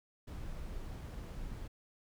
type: noise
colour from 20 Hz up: brown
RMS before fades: -43 dBFS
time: 0.27-1.68 s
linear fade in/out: 10 ms
effects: none